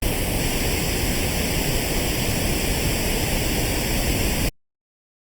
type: noise with comb filter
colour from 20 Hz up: pink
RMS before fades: -22 dBFS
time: 0.02-4.49 s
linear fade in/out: 5 ms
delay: 0.38 ms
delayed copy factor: +0.75
effects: Opus 32 kbps